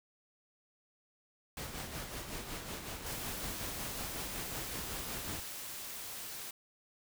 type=noise with tremolo; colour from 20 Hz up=pink; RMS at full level=-41 dBFS; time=1.57-5.4 s; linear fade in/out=2 ms; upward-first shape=sine; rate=5.4 Hz; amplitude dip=45%
type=noise; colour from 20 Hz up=white; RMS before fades=-44 dBFS; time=3.06-6.51 s; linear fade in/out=5 ms
effects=none